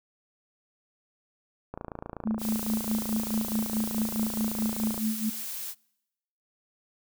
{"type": "click train", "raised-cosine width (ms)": 1, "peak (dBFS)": -22, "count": 92, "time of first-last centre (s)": [1.74, 4.978], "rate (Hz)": 28.1}
{"type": "tone with tremolo", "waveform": "sine", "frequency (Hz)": 218.6, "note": "A3", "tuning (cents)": -11, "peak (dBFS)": -24, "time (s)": [2.25, 5.3], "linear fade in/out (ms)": 10, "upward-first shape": "sine", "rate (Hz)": 4.7, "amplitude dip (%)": 80}
{"type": "noise", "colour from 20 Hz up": "blue", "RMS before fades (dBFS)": -36, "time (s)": [2.38, 5.75], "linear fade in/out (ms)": 50}
{"effects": ["noise-tail reverb RT60 0.9 s tail -26 dB re dry"]}